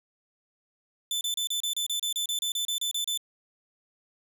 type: tone bursts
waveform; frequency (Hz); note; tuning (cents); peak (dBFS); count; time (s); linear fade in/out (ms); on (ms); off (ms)
sawtooth; 3520; A7; 0; -24; 16; 1.11-3.175; 2; 100; 31
effects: none